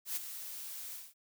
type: noise with ADSR envelope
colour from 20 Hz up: blue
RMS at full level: -34 dBFS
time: 0.05-1.14 s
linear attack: 110 ms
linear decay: 20 ms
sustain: -10 dB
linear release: 210 ms
effects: none